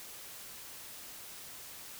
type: silence
effects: white hiss -48 dBFS RMS until 1.99 s